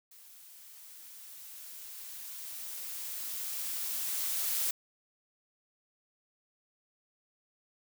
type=noise with level ramp; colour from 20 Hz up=blue; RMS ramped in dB=-55 to -31 dBFS; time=0.11-4.71 s; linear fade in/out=5 ms; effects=none